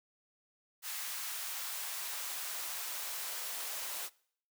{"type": "noise with high-pass filter sweep", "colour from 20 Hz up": "white", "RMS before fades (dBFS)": -40, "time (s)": [0.82, 4.1], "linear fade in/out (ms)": 50, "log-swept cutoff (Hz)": [1100, 540], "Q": 0.97, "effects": ["noise-tail reverb RT60 0.6 s tail -23 dB re dry"]}